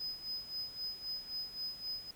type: tone with tremolo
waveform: triangle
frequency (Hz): 5030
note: D#8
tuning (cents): +18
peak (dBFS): -35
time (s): 0-2.11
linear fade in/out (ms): 5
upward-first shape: sine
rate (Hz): 3.8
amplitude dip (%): 75
effects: pink hiss -60 dBFS RMS until 2.15 s